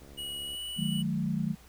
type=click train; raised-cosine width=2 ms; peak=-39 dBFS; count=38; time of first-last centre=0.02-0.548 s; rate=70.1 Hz
type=tone with pitch glide; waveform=square; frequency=2912 to 2948 Hz; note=F#7 to F#7; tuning=-28 to -7 cents; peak=-36 dBFS; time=0.17-1.03 s; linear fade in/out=20 ms; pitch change=+21 cents; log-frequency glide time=0.44-0.6 s
type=chord; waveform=sine; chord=D# diminished; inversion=none; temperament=equal with one note detuned; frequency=155.56 / 185 / 215.7 Hz; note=D#3 / F#3 / A3; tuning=0 / 0 / -34 cents; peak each=-32 dBFS; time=0.76-1.56 s; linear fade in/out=50 ms
effects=added 60 Hz sine -54 dBFS peak until 1.68 s + pink hiss -57 dBFS RMS until 1.68 s